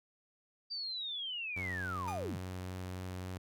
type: linear sweep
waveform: sine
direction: down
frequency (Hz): 4699 to 86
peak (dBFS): -37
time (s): 0.7-2.38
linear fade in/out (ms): 20
type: tone with vibrato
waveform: sawtooth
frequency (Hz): 92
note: F#2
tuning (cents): -9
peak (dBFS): -36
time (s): 1.56-3.38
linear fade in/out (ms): 10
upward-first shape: sine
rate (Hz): 3.6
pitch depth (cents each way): 8
type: tone with exponential decay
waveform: 30% pulse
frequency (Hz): 1218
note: D#6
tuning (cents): -37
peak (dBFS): -36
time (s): 2.08-2.32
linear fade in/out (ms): 1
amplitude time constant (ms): 51
effects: none